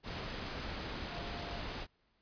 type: tone in noise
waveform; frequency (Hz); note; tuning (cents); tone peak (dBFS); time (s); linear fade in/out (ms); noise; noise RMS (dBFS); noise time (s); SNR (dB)
sine; 695; F5; -9; -49; 1.08-1.63; 50; pink; -41; 0.03-1.87; -11
effects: pink hiss -75 dBFS RMS until 2.21 s + resampled to 11025 Hz